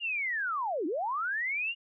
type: linear two-way sweep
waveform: sine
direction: down then up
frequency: 2873 to 282.6 to 2873 Hz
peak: -29 dBFS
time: 0-1.75 s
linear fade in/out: 50 ms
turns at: 0.86 s
effects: none